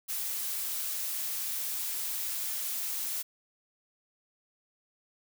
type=noise; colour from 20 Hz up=blue; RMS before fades=-34 dBFS; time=0.08-3.23 s; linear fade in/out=20 ms; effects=none